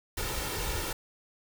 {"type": "noise with comb filter", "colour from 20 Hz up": "pink", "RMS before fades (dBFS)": -33, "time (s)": [0.17, 0.93], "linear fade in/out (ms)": 5, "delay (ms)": 2.2, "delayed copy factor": 0.6, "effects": []}